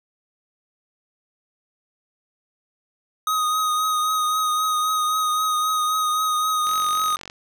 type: tone with vibrato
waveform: square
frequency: 1251 Hz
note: D#6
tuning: 9 cents sharp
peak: -20 dBFS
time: 3.27-7.16 s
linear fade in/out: 2 ms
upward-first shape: triangle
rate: 3.8 Hz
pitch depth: 27 cents each way
type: click train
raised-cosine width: 0.2 ms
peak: -18 dBFS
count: 30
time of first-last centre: 6.67-7.299 s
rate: 46.1 Hz
effects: none